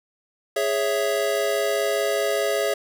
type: chord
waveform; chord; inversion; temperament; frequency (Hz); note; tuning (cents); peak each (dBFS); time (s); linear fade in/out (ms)
square; C# minor; second; equal; 415.3 / 554.4 / 659.3; G#4 / C#5 / E5; 0 / 0 / 0; -26; 0.56-2.74; 5
effects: none